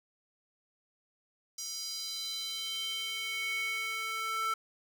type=tone with high-pass filter sweep; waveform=square; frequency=444.1 Hz; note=A4; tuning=16 cents sharp; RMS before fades=-36 dBFS; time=1.58-4.54 s; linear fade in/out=5 ms; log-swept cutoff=5600 to 1400 Hz; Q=4.2; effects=none